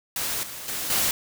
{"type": "noise with level steps", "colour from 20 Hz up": "white", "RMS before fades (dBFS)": [-28, -37, -30, -23], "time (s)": [0.16, 1.11], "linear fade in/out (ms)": 2, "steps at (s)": [0.43, 0.68, 0.9], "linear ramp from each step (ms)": 2, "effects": []}